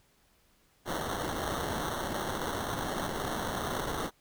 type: noise with sample-and-hold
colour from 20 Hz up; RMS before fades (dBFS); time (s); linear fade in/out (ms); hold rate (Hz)
white; -34; 0.85-4.11; 50; 2450
effects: pink hiss -67 dBFS RMS until 4.2 s